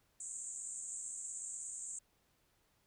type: band-pass noise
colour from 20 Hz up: pink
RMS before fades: -45 dBFS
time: 0.2-1.99 s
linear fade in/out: 5 ms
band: 7000 to 8400 Hz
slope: 96 dB/octave
effects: pink hiss -75 dBFS RMS until 2.86 s